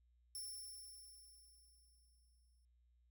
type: tone with exponential decay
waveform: 5% pulse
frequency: 5390 Hz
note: E8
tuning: 38 cents sharp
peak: -39 dBFS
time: 0.35-2.65 s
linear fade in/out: 1 ms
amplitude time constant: 500 ms
effects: added 60 Hz sine -70 dBFS peak until 3.1 s